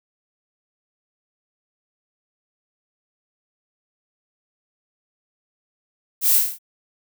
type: noise with echo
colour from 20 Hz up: violet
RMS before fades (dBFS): -18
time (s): 6.21-6.42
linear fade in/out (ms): 50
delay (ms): 28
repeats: 6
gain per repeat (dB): -3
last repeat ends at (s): 6.588
effects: none